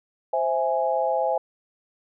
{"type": "chord", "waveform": "sine", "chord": "C augmented", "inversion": "none", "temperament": "equal", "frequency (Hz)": [523.3, 659.3, 830.6], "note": ["C5", "E5", "G#5"], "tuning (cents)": [0, 0, 0], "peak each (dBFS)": -25, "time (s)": [0.33, 1.38], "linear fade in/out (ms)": 5, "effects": []}